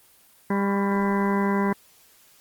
harmonic tone with a mistuned harmonic, 199.1 Hz, G3, 27 cents sharp, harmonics 1 / 2 / 3 / 4 / 5 / 6 / 7 / 8 / 9 / 10, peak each -22 / -27 / -35 / -35 / -28 / -41 / -41 / -36 / -41 / -36 dBFS, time 0.5-1.73 s, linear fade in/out 5 ms, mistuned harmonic 6, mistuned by -100 cents, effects white hiss -56 dBFS RMS until 2.4 s + Opus 24 kbps

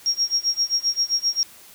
sine tone with tremolo, 5588 Hz, F8, in tune, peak -16 dBFS, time 0.06-1.43 s, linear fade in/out 0 ms, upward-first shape sine, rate 7.6 Hz, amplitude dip 95%, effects white hiss -47 dBFS RMS until 1.74 s

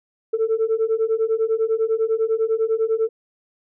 sine beating tone pair, 440 / 450 Hz, A4 / A4, 0 / +39 cents, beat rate 10 Hz, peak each -20 / -19 dBFS, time 0.33-3.09 s, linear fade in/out 10 ms, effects tanh soft clip ceiling -13 dBFS

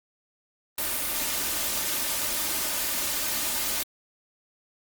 white noise with comb filter, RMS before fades -28 dBFS, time 0.78-3.83 s, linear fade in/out 2 ms, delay 3.3 ms, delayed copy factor +0.5, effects Opus 32 kbps

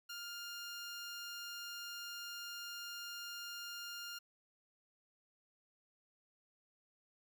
15% pulse tone, 1405 Hz, F6, 10 cents sharp, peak -38 dBFS, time 0.09-4.19 s, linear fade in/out 10 ms, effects none

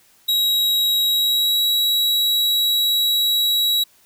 45% pulse tone with pitch glide, 3837 to 3879 Hz, A#7 to B7, +49 to -32 cents, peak -15 dBFS, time 0.28-3.84 s, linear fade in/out 10 ms, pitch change +19 cents, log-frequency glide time 1.07-1.61 s, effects white hiss -55 dBFS RMS until 4.05 s

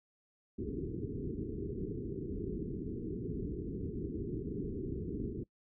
white low-pass noise, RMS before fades -39 dBFS, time 0.58-5.44 s, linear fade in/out 10 ms, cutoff 430 Hz, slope 96 dB/octave, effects noise-tail reverb RT60 0.1 s tail -22 dB re dry

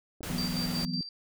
clicks, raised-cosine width 2 ms, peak -30 / -36 dBFS, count 2, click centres 0.207 / 0.21 s
pink noise, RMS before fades -38 dBFS, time 0.23-0.85 s, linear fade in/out 0 ms
sine chord, E suspended second, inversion none, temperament equal, 164.81 / 185 / 246.9 Hz, E3 / F#3 / B3, 0 / 0 / 0 cents, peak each -35 dBFS, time 0.3-1.01 s, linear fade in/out 2 ms
sine tone with tremolo, 4692 Hz, D8, 2 cents flat, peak -32 dBFS, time 0.38-1.09 s, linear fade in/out 2 ms, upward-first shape square, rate 5.4 Hz, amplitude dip 60%
effects none

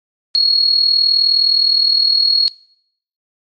sine tone with amplitude modulation, 4317 Hz, C#8, 47 cents flat, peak -7 dBFS, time 0.35-2.48 s, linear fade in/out 0 ms, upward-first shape sine, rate 39.5 Hz, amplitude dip 65%, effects noise-tail reverb RT60 0.7 s tail -24 dB re dry + MP3 48 kbps

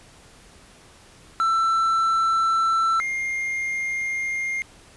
triangle tone pair in turn, 1335 / 2119 Hz, E6 / C7, +22 / +21 cents, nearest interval minor sixth, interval 799 cents, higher second, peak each -16 / -22 dBFS, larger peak first, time 1.4-3 / 3-4.62 s, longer second, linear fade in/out 0 ms, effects pink hiss -50 dBFS RMS until 4.96 s + resampled to 24000 Hz

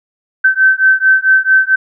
sine beating tone pair, 1539 / 1543.5 Hz, G6 / G6, -32 / -27 cents, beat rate 4.5 Hz, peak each -10 dBFS, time 0.44-1.76 s, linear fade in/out 10 ms, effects none

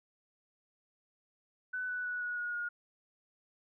sine tone with pitch steps, 1500 / 1486.2 / 1472.5 / 1459 / 1445.6 / 1432.3 Hz, F#6 / F#6 / F#6 / F#6 / F#6 / F6, +23 / +7 / -9 / -25 / -41 / +43 cents, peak -34 dBFS, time 1.73-2.69 s, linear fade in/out 10 ms, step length 160 ms, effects none

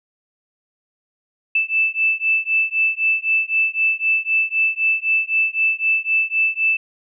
sine beating tone pair, 2637 / 2640.9 Hz, E7 / E7, 0 / +3 cents, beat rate 3.9 Hz, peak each -19 dBFS, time 1.55-6.77 s, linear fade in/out 5 ms, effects none

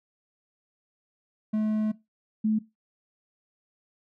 triangle / sine tone pair in turn, 215.2 / 216.6 Hz, A3 / A3, -38 / -27 cents, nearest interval unison, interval 11 cents, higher second, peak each -21 dBFS, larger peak neither, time 1.53-1.92 / 2.44-2.59 s, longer first, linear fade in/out 10 ms, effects noise-tail reverb RT60 0.2 s tail -18 dB re dry

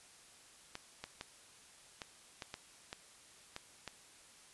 clicks, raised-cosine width 0.2 ms, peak -25 dBFS, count 9, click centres 0.754 / 1.04 / 1.211 / 2.018 / 2.422 / 2.541 / 2.929 / 3.564 / 3.877 s, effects white hiss -60 dBFS RMS until 4.53 s + resampled to 24000 Hz

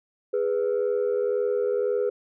sine tone pair together, 412 / 493.9 Hz, G#4 / B4, -14 / 0 cents, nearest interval minor third, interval 314 cents, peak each -23 dBFS, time 0.33-2.1 s, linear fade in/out 10 ms, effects tanh soft clip ceiling -18 dBFS

